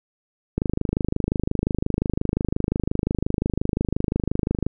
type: click train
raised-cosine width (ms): 3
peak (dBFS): -8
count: 106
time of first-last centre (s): 0.58-4.666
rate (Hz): 25.7
effects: none